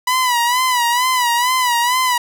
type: tone with vibrato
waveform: sawtooth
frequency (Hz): 985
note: B5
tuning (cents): -5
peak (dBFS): -10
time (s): 0.07-2.18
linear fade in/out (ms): 5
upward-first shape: sine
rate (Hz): 2.2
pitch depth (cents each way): 80
effects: none